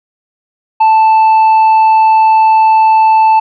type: tone with tanh clipping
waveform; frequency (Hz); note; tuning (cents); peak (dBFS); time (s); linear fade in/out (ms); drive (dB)
triangle; 880; A5; 0; -5; 0.8-3.4; 10; 8
effects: none